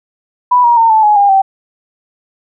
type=tone with pitch steps; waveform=sine; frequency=987.8 / 948.7 / 911.1 / 875 / 840.3 / 807 / 775 Hz; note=B5 / A#5 / A#5 / A5 / G#5 / G#5 / G5; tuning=0 / +30 / -40 / -10 / +20 / -50 / -20 cents; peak=-5 dBFS; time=0.51-1.42 s; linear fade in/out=10 ms; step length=130 ms; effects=none